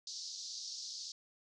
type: band-pass noise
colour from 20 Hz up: pink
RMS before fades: -45 dBFS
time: 0.07-1.12 s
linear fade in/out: 2 ms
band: 4200 to 6200 Hz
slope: 48 dB/octave
effects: none